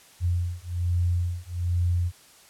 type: beating tone pair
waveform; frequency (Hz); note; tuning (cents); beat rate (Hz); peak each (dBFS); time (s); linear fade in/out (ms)
sine; 87.1 / 88.3; F2 / F2; -4 / +20; 1.2; -26; 0.2-2.12; 50
effects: white hiss -53 dBFS RMS until 2.49 s + low-pass 11000 Hz 12 dB/octave